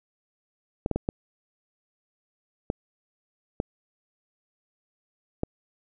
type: clicks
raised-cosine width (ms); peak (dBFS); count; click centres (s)
2; -12; 7; 0.861 / 0.913 / 0.96 / 1.089 / 2.701 / 3.601 / 5.434
effects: none